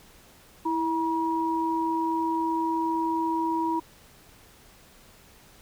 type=tone pair together; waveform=sine; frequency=327.4 / 958 Hz; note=E4 / A#5; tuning=-12 / +47 cents; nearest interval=octave + perfect fifth; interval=1859 cents; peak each=-27 / -26 dBFS; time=0.65-3.8 s; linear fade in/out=10 ms; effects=pink hiss -54 dBFS RMS until 5.61 s